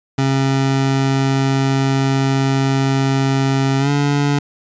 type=tone with pitch glide; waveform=25% pulse; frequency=135.3 to 143.35 Hz; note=C#3 to D3; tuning=-42 to -42 cents; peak=-10 dBFS; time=0.18-4.39 s; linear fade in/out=5 ms; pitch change=+100 cents; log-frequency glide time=3.79-3.9 s; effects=resampled to 16000 Hz

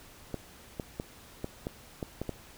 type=clicks; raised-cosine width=2 ms; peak=-20 dBFS; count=8; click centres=0.343 / 0.798 / 0.999 / 1.444 / 1.669 / 2.028 / 2.216 / 2.293 s; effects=pink hiss -53 dBFS RMS until 2.57 s

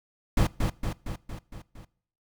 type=noise with echo; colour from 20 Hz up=brown; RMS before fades=-21 dBFS; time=0.37-0.47 s; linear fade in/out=5 ms; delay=230 ms; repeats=6; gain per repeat=-4 dB; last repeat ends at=1.85 s; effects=noise-tail reverb RT60 0.6 s tail -23 dB re dry

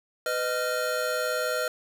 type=tone cluster; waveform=square; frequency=501 / 620 / 1388 Hz; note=B4 / D#5 / F6; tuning=+25 / -6 / -11 cents; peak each=-31 dBFS; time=0.26-1.68 s; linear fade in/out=2 ms; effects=none

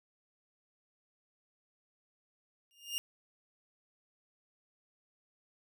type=tone with exponential growth; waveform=sawtooth; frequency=2824 Hz; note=F7; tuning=19 cents sharp; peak=-27 dBFS; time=2.71-2.98 s; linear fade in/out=0 ms; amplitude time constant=57 ms; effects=none

